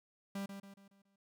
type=tone with echo; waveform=45% pulse; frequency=197.5 Hz; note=G3; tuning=13 cents sharp; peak=-38 dBFS; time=0.35-0.46 s; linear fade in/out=5 ms; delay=140 ms; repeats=5; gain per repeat=-7 dB; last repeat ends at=1.16 s; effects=none